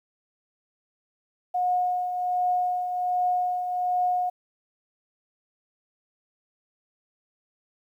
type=tone with tremolo; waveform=sine; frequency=723 Hz; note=F#5; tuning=40 cents flat; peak=-20 dBFS; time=1.54-4.3 s; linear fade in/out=10 ms; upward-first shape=triangle; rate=1.3 Hz; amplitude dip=55%; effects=10-bit